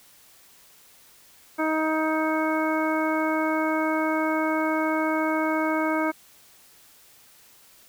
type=harmonic tone; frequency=314.3 Hz; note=D#4; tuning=18 cents sharp; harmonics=1 / 2 / 3 / 4 / 5 / 7; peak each=-25 / -28 / -30 / -31 / -32 / -33 dBFS; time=1.58-6.12 s; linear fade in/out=20 ms; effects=white hiss -54 dBFS RMS until 7.88 s